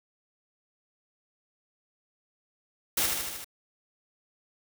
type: noise with echo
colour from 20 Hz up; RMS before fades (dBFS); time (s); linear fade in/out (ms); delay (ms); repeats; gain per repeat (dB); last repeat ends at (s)
white; -26; 2.97-3.06; 5; 77; 5; -3; 3.445
effects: none